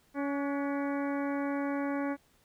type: harmonic tone with a mistuned harmonic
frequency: 281.5 Hz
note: C#4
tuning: 27 cents sharp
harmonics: 1 / 2 / 3 / 4 / 5 / 6 / 7 / 8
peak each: -31 / -37 / -41 / -43 / -45 / -47 / -48 / -49 dBFS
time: 0.14-2.17 s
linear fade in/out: 50 ms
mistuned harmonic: 5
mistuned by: +58 cents
effects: pink hiss -67 dBFS RMS until 2.44 s